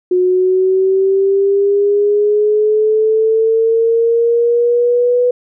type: linear sweep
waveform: sine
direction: up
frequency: 361.7 to 493.9 Hz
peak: -9 dBFS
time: 0.11-5.31 s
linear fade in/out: 5 ms
effects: none